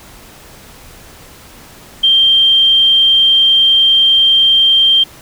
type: tone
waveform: sine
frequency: 3165 Hz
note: G7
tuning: 16 cents sharp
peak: -6 dBFS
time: 2.03-5.04 s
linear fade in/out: 10 ms
effects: pink hiss -38 dBFS RMS until 5.21 s